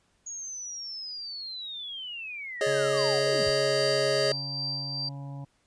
sine linear sweep, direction down, 6700 to 30.87 Hz, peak -35 dBFS, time 0.26-3.5 s, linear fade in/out 10 ms
square chord, Ab suspended fourth, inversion none, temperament just, 415.3 / 553.7 / 623 Hz, Ab4 / Db5 / Eb5, 0 / -2 / +2 cents, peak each -29 dBFS, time 2.61-4.32 s, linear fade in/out 2 ms
harmonic tone, 139.6 Hz, C#3, 13 cents sharp, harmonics 1 / 2 / 4 / 5 / 6 / 7, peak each -36 / -46 / -52 / -54 / -53 / -54 dBFS, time 2.66-5.45 s, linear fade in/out 10 ms
sine tone with tremolo, 4699 Hz, D8, in tune, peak -29 dBFS, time 2.97-5.09 s, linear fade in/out 5 ms, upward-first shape sine, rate 2.5 Hz, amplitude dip 40%
effects pink hiss -69 dBFS RMS until 5.66 s + resampled to 22050 Hz

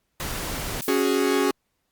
pink noise, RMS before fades -30 dBFS, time 0.2-0.81 s, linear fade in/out 0 ms
violet noise with exponential decay, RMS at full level -29 dBFS, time 0.82-1.42 s, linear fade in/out 0 ms, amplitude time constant 130 ms
45% pulse chord, C# suspended fourth, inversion none, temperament equal, 277.2 / 370 / 415.3 Hz, C#4 / F#4 / G#4, 0 / 0 / 0 cents, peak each -24 dBFS, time 0.88-1.51 s, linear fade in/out 2 ms
effects pink hiss -74 dBFS RMS until 1.91 s + Opus 48 kbps

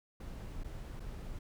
brown noise with dropouts, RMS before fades -43 dBFS, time 0.2-1.39 s, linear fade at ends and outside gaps 5 ms, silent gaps 0.636-0.643 / 0.997-1.002 s, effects none

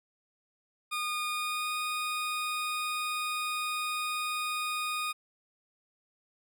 20% pulse tone with pitch glide, 1223 to 1235.1 Hz, D#6 to D#6, -30 to -13 cents, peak -26 dBFS, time 0.91-5.13 s, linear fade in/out 20 ms, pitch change +17 cents, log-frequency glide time 1.29-1.75 s, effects none

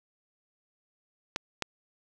clicks, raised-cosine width 0.2 ms, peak -12 dBFS, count 2, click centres 1.361 / 1.623 s, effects none

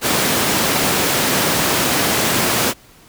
pink high-pass noise, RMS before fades -17 dBFS, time 0.01-2.74 s, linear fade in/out 50 ms, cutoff 160 Hz, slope 12 dB/octave, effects pink hiss -47 dBFS RMS until 3.08 s

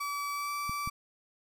35% pulse tone with pitch glide, 1148 to 1160 Hz, D6 to D6, -40 to -22 cents, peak -31 dBFS, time 0-0.9 s, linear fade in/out 10 ms, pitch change +18 cents, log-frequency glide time 0.32-0.5 s
clicks, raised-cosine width 5 ms, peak -27 dBFS, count 2, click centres 0.695 / 0.875 s
effects none

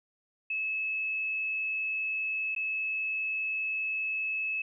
sine tone with dropouts, 2595 Hz, E7, 28 cents flat, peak -29 dBFS, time 0.5-4.62 s, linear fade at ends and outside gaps 5 ms, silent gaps 2.55-2.562 s, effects none

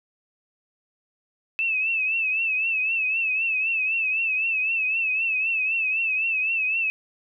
sine tone with vibrato, 2613 Hz, E7, 16 cents flat, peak -21 dBFS, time 1.59-6.9 s, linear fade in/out 0 ms, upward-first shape triangle, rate 3.9 Hz, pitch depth 87 cents each way, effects none

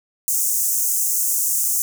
pink high-pass noise, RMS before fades -20 dBFS, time 0.28-1.82 s, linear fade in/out 0 ms, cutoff 6400 Hz, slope 48 dB/octave, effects none

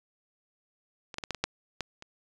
clicks, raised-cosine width 0.2 ms, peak -24 / -15 / -18 / -14 / -20 / -9 / -14 / -27 dBFS, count 8, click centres 1.142 / 1.184 / 1.238 / 1.307 / 1.347 / 1.44 / 1.807 / 2.024 s, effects resampled to 22050 Hz

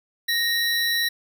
square tone pair together, 1862 / 3945 Hz, A#6 / B7, -2 / -3 cents, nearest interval octave + minor second, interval 1299 cents, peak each -24 dBFS, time 0.28-1.09 s, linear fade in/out 10 ms, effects none

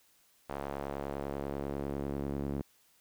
sawtooth tone with band-pass filter sweep, 70.1 Hz, C#2, 20 cents sharp, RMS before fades -37 dBFS, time 0.49-2.62 s, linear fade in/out 10 ms, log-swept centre 770 to 270 Hz, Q 1.1, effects white hiss -67 dBFS RMS until 3 s

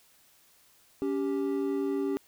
triangle tone pair together, 280.7 / 392 Hz, C#4 / G4, +22 / 0 cents, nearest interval tritone, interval 578 cents, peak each -28 dBFS, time 1.02-2.17 s, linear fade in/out 0 ms, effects white hiss -62 dBFS RMS until 2.27 s

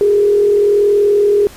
sine tone with frequency modulation, 410.3 Hz, G#4, 21 cents flat, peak -8 dBFS, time 0.01-1.47 s, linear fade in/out 0 ms, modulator 40.9 Hz, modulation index 0.45, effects pink hiss -38 dBFS RMS until 1.56 s + resampled to 32000 Hz

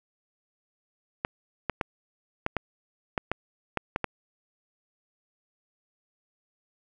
clicks, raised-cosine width 0.5 ms, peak -11 dBFS, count 10, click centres 1.249 / 1.697 / 1.812 / 2.464 / 2.567 / 3.178 / 3.316 / 3.773 / 3.961 / 4.043 s, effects none

